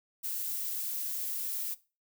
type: noise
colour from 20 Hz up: violet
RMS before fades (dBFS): -35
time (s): 0.23-1.75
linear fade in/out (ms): 20
effects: noise-tail reverb RT60 0.3 s tail -18 dB re dry